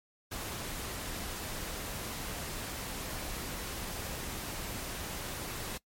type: noise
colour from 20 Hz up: pink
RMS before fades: -39 dBFS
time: 0.31-5.78 s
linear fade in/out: 10 ms
effects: noise-tail reverb RT60 0.1 s tail -22 dB re dry + MP3 64 kbps